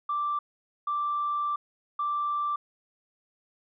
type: tone bursts at uneven times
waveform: sine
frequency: 1174 Hz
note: D6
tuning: 1 cent flat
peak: -25 dBFS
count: 3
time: 0.09-0.39 / 0.87-1.56 / 1.99-2.56 s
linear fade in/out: 5 ms
effects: tanh soft clip ceiling -21 dBFS